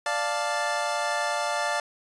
25% pulse chord, D minor, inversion none, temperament equal, 587.3 / 698.5 / 880 Hz, D5 / F5 / A5, 0 / 0 / 0 cents, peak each -26 dBFS, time 0.06-1.8 s, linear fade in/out 2 ms, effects resampled to 22050 Hz

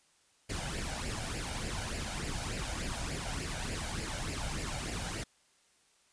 pink noise with flanger, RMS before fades -37 dBFS, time 0.49-5.24 s, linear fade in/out 10 ms, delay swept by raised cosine 0.4 to 1.37 ms, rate 3.4 Hz, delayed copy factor +0.6, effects white hiss -68 dBFS RMS until 6.12 s + resampled to 22050 Hz

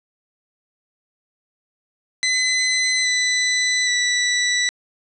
20% pulse tone with pitch steps, 2024 / 1995 / 1966.4 Hz, B6 / B6 / B6, +42 / +17 / -8 cents, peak -12 dBFS, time 2.23-4.69 s, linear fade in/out 0 ms, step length 820 ms, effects resampled to 22050 Hz + 8-bit

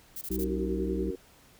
violet noise bursts, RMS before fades -38 dBFS, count 4, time 0.16-0.442 s, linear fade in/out 5 ms, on 54 ms, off 22 ms
harmonic tone, 63.4 Hz, B1, 46 cents sharp, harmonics 1 / 3 / 5 / 6, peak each -34 / -34 / -34 / -34 dBFS, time 0.3-1.11 s, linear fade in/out 10 ms
sine chord, F# major, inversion second, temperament just, 277.5 / 370 / 462.5 Hz, C#4 / F#4 / A#4, +2 / 0 / -14 cents, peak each -40 / -37 / -38 dBFS, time 0.38-1.16 s, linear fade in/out 10 ms
effects pink hiss -58 dBFS RMS until 1.59 s

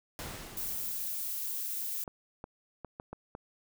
pink noise with exponential decay, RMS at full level -39 dBFS, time 0.19-1.85 s, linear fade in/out 0 ms, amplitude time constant 360 ms
violet noise, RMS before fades -36 dBFS, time 0.57-2.04 s, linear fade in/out 2 ms
clicks, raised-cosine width 1 ms, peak -27 dBFS, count 6, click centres 2.078 / 2.441 / 2.847 / 2.999 / 3.13 / 3.351 s
effects none

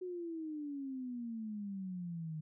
sine exponential sweep, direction down, 370 to 153.4 Hz, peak -39 dBFS, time 0.01-2.41 s, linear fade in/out 10 ms, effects none

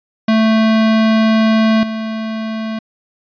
square tone with level steps, 220.8 Hz, A3, 6 cents sharp, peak -10 / -20 dBFS, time 0.28-2.79 s, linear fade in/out 5 ms, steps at 1.83 s, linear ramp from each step 2 ms, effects resampled to 11025 Hz

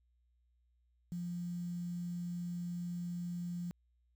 sine tone with quantisation, 174.61 Hz, F3, in tune, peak -37 dBFS, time 1.12-3.71 s, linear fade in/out 0 ms, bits 10, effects added 60 Hz sine -70 dBFS peak until 4.15 s

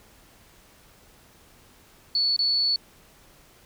sine tone with dropouts, 4435 Hz, C#8, in tune, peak -20 dBFS, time 2.15-2.76 s, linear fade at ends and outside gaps 2 ms, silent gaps 2.364-2.39 s, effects pink hiss -55 dBFS RMS until 3.65 s

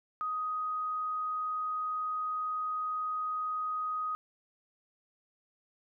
sine tone, 1251 Hz, D#6, 9 cents sharp, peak -31 dBFS, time 0.21-4.15 s, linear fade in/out 0 ms, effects none

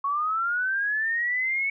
sine linear sweep, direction up, 1100 to 2224 Hz, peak -23 dBFS, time 0.04-1.7 s, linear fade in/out 5 ms, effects none

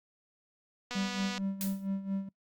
click train, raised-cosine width 0.2 ms, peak -21 dBFS, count 116, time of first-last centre 0.91-1.379 s, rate 245 Hz
triangle tone with tremolo, 194.8 Hz, G3, 11 cents flat, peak -27 dBFS, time 0.95-2.29 s, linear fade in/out 5 ms, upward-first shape sine, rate 4.4 Hz, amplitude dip 75%
blue noise with exponential decay, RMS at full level -33 dBFS, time 1.61-1.87 s, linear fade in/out 0 ms, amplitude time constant 55 ms
effects noise-tail reverb RT60 0.1 s tail -23 dB re dry + Opus 48 kbps

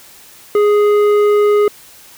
sine tone with tanh clipping, 415.3 Hz, G#4, in tune, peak -10 dBFS, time 0.55-1.68 s, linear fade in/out 2 ms, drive 10 dB, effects white hiss -41 dBFS RMS until 2.17 s

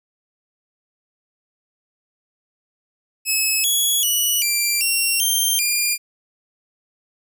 10% pulse tone with pitch steps, 2585 / 3358 / 2942 / 2363 / 2740 / 3158 / 2405 Hz, E7 / G#7 / F#7 / D7 / F7 / G7 / D7, -34 / +18 / -11 / +10 / -34 / +12 / +41 cents, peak -9 dBFS, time 3.25-5.98 s, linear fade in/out 50 ms, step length 390 ms, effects none

